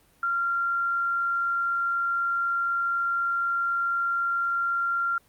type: tone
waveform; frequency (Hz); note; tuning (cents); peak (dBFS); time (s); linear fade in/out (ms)
sine; 1382; F6; -19; -23; 0.23-5.18; 2
effects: pink hiss -61 dBFS RMS until 5.28 s + Opus 32 kbps